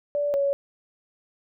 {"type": "tone pair in turn", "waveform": "sine", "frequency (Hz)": [580, 560], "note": ["D5", "C#5"], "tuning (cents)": [-22, 18], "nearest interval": "minor second", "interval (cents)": 60, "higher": "first", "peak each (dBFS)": [-22, -20], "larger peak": "second", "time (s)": [[0.15, 0.34], [0.34, 0.53]], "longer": "neither", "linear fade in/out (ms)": 0, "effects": []}